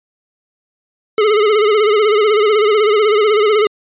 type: tone with vibrato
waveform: square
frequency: 423.3 Hz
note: G#4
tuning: 33 cents sharp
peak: -10 dBFS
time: 1.18-3.67 s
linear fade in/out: 2 ms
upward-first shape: sine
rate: 16 Hz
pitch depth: 77 cents each way
effects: resampled to 8000 Hz